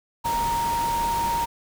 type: tone in noise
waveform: sine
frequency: 932.3 Hz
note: A#5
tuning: in tune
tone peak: -22 dBFS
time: 0.24-1.46 s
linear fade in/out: 20 ms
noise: pink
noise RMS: -32 dBFS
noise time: 0.24-1.46 s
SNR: +7 dB
effects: none

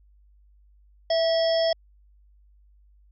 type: harmonic tone with a mistuned harmonic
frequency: 660 Hz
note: E5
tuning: 2 cents sharp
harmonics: 1 / 3 / 5 / 7 / 8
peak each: -20 / -36 / -33 / -39 / -31 dBFS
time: 1.1-1.73 s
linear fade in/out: 5 ms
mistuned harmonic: 3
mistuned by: -34 cents
effects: added 50 Hz sine -54 dBFS peak until 3.11 s

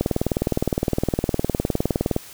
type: click train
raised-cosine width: 2 ms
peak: -6 dBFS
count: 43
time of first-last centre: 0.01-2.164 s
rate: 19.5 Hz
effects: white hiss -42 dBFS RMS until 2.33 s

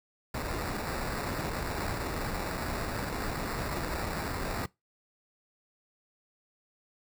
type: noise with sample-and-hold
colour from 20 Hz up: pink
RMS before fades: -34 dBFS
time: 0.34-4.66 s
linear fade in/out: 5 ms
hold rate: 3150 Hz
effects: noise-tail reverb RT60 0.2 s tail -22 dB re dry

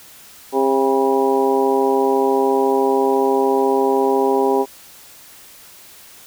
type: harmonic tone with a mistuned harmonic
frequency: 134 Hz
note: C3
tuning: 42 cents sharp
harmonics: 2 / 3 / 4 / 5 / 6 / 7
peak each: -22 / -16 / -24 / -28 / -21 / -23 dBFS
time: 0.52-4.66 s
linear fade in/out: 50 ms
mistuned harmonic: 7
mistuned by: +58 cents
effects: white hiss -43 dBFS RMS until 6.26 s

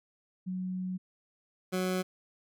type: tone pair in turn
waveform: sine / 20% pulse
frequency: 184.6 / 184.6 Hz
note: F#3 / F#3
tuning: -4 / -4 cents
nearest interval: unison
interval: 0 cents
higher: neither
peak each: -32 / -24 dBFS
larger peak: second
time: 0.46-0.98 / 1.72-2.03 s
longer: first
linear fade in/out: 20 ms
effects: none

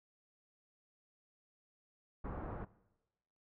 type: low-pass noise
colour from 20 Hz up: pink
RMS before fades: -43 dBFS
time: 2.24-2.65 s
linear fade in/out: 10 ms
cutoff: 1300 Hz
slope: 24 dB/octave
effects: noise-tail reverb RT60 1.0 s tail -20 dB re dry

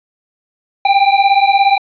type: beating tone pair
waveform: square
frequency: 784 / 801 Hz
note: G5 / G5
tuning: 0 / +37 cents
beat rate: 17 Hz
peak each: -12 dBFS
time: 0.85-1.78 s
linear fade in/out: 5 ms
effects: resampled to 11025 Hz + 8-bit

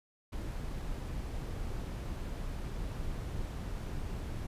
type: noise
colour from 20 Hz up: brown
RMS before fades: -38 dBFS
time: 0.32-4.47 s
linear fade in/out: 10 ms
effects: resampled to 32000 Hz

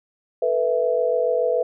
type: chord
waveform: sine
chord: A suspended second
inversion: none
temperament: equal with one note detuned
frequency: 446.9 / 493.9 / 659.3 Hz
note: A4 / B4 / E5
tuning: +27 / 0 / 0 cents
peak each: -25 / -20 / -23 dBFS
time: 0.42-1.63 s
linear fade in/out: 5 ms
effects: none

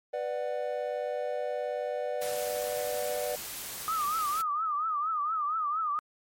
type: chord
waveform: triangle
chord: B minor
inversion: none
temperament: just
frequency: 493.9 / 592.7 / 740.8 Hz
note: B4 / D5 / F#5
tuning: 0 / +16 / +2 cents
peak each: -32 / -31 / -36 dBFS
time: 0.13-3.36 s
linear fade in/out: 10 ms
type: noise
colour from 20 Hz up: white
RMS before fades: -39 dBFS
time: 2.21-4.42 s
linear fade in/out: 10 ms
type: tone with vibrato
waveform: sine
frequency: 1235 Hz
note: D#6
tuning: 13 cents flat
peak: -27 dBFS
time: 3.88-5.99 s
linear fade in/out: 0 ms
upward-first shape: triangle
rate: 4.3 Hz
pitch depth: 140 cents each way
effects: MP3 64 kbps

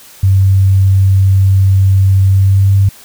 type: tone with pitch glide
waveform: sine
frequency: 96.3 to 98.15 Hz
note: G2 to G2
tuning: -30 to +3 cents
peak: -5 dBFS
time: 0.23-2.89 s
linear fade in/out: 5 ms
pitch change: +33 cents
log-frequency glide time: 2.31-2.76 s
effects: white hiss -38 dBFS RMS until 3.04 s

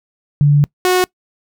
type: tone pair in turn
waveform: sine / sawtooth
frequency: 145.2 / 365.9 Hz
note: D3 / F#4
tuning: -19 / -19 cents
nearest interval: octave + major third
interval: 1600 cents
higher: second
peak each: -7 dBFS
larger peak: neither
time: 0.41-0.64 / 0.85-1.04 s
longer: first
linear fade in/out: 0 ms
effects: noise-tail reverb RT60 0.1 s tail -24 dB re dry

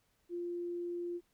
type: tone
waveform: sine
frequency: 348.3 Hz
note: F4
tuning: 5 cents flat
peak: -36 dBFS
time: 0.29-1.21 s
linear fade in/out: 50 ms
effects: pink hiss -75 dBFS RMS until 1.33 s

